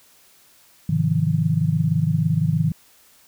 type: chord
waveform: sine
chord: F minor seventh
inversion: first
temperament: just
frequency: 104.77 / 130.96 / 157.15 / 174.61 Hz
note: Ab2 / C3 / Eb3 / F3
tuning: +16 / +2 / +18 / 0 cents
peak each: -25 / -25 / -19 / -25 dBFS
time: 0.89-2.72 s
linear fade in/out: 5 ms
effects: white hiss -54 dBFS RMS until 3.27 s